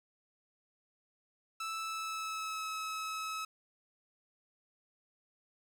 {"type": "tone with pitch glide", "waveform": "sawtooth", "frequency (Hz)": [1316, 1290.4], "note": ["E6", "E6"], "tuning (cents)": [-3, -37], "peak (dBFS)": -33, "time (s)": [1.6, 3.45], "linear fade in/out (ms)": 5, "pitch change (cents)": -34, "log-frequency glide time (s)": [1.78, 2.68], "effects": ["low-pass 11000 Hz 12 dB/octave", "10-bit"]}